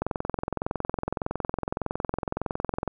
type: click train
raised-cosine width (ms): 1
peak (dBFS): -13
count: 63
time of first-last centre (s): 0.02-2.877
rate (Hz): 21.7
effects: none